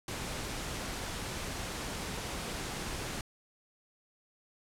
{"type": "noise", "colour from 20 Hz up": "pink", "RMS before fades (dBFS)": -38, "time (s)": [0.08, 3.21], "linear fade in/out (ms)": 2, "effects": ["low-pass 10000 Hz 12 dB/octave"]}